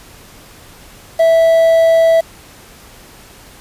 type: tone with quantisation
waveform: triangle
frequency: 657 Hz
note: E5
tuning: 6 cents flat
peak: -5 dBFS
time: 1.19-2.21 s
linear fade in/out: 10 ms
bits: 5
effects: pink hiss -40 dBFS RMS until 3.6 s + resampled to 32000 Hz